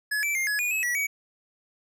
square tone with pitch steps, 1700 / 2325 / 2116 / 1689 / 2449 / 2577 / 1938 / 2264 Hz, G#6 / D7 / C7 / G#6 / D#7 / E7 / B6 / C#7, +40 / -18 / +19 / +29 / -28 / -40 / -33 / +36 cents, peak -25 dBFS, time 0.11-1.07 s, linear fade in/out 10 ms, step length 120 ms, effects none

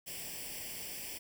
white noise with comb filter, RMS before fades -43 dBFS, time 0.06-1.19 s, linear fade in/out 20 ms, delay 0.38 ms, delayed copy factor +0.8, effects none

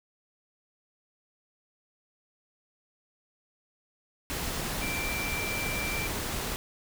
sine tone in noise, 2349 Hz, D7, in tune, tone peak -33 dBFS, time 4.82-6.07 s, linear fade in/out 0 ms, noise pink, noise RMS -33 dBFS, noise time 4.3-6.56 s, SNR -3 dB, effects none

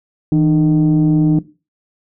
sine tone pair together, 160.8 / 303.5 Hz, E3 / D#4, -43 / -43 cents, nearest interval major seventh, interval 1100 cents, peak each -11 dBFS, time 0.32-1.39 s, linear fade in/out 2 ms, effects noise-tail reverb RT60 0.3 s tail -17 dB re dry + tanh soft clip ceiling -6 dBFS

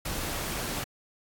pink noise, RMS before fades -33 dBFS, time 0.05-0.84 s, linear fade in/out 5 ms, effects AAC 64 kbps

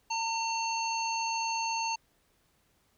harmonic tone with a mistuned harmonic, 907 Hz, A#5, 48 cents flat, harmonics 1 / 3 / 5 / 7, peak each -31 / -36 / -38 / -39 dBFS, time 0.1-1.96 s, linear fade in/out 10 ms, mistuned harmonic 5, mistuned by -41 cents, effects pink hiss -70 dBFS RMS until 2.97 s

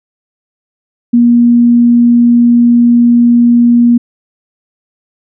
sine tone, 238.3 Hz, A#3, 38 cents sharp, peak -3 dBFS, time 1.13-3.98 s, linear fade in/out 10 ms, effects none

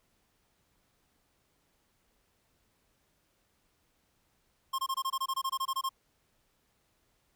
square tone bursts, 1067 Hz, C6, 34 cents sharp, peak -30 dBFS, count 15, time 4.73-5.892 s, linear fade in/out 10 ms, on 56 ms, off 23 ms, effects pink hiss -73 dBFS RMS until 7.35 s

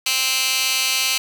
15% pulse tone with high-pass filter, 261.6 Hz, C4, in tune, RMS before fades -20 dBFS, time 0.06-1.18 s, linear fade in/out 5 ms, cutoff 3100 Hz, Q 1.3, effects none

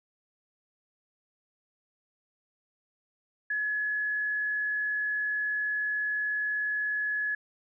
sine tone with frequency modulation, 1697 Hz, G#6, 37 cents sharp, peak -27 dBFS, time 3.5-7.35 s, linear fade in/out 5 ms, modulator 59.6 Hz, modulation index 0.24, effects none

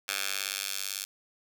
10% pulse tone with high-pass filter sweep, 98 Hz, G2, in tune, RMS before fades -34 dBFS, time 0.08-1.05 s, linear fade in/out 10 ms, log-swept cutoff 2000 to 4700 Hz, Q 0.76, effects 9-bit

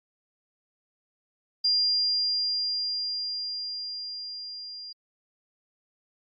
sine tone with level ramp, 4800 Hz, D8, 37 cents sharp, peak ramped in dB -20 to -38 dBFS, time 1.64-4.93 s, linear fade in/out 10 ms, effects AAC 48 kbps

